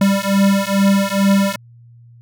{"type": "beating tone pair", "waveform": "square", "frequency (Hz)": [196, 198.3], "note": ["G3", "G3"], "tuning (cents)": [0, 20], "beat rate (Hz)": 2.3, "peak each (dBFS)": -16, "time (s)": [0.01, 1.56], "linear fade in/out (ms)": 5, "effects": ["added 118 Hz sine -41 dBFS peak until 2.21 s"]}